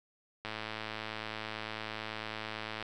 click train, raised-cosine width 0.3 ms, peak -22 dBFS, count 260, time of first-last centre 0.45-2.826 s, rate 109 Hz, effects none

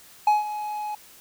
triangle tone with ADSR envelope, 842 Hz, G#5, 24 cents sharp, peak -12 dBFS, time 0.27-0.95 s, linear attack 4 ms, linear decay 160 ms, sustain -14 dB, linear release 4 ms, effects white hiss -50 dBFS RMS until 1.2 s

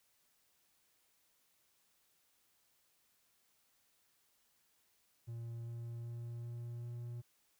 triangle tone with pitch steps, 116.54 / 117.28 / 118.03 / 118.78 / 119.54 Hz, A#2 / A#2 / A#2 / A#2 / A#2, 0 / +11 / +22 / +33 / +44 cents, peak -40 dBFS, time 5.27-7.22 s, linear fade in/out 20 ms, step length 390 ms, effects white hiss -75 dBFS RMS until 7.59 s

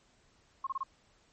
sine tone bursts, 1076 Hz, C6, 48 cents sharp, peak -31 dBFS, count 4, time 0.64-0.834 s, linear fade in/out 5 ms, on 29 ms, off 26 ms, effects pink hiss -67 dBFS RMS until 1.32 s + MP3 32 kbps

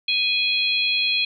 harmonic tone, 830.6 Hz, G#5, in tune, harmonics 3 / 4 / 5, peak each -22 / -23 / -24 dBFS, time 0.08-1.25 s, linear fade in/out 5 ms, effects none

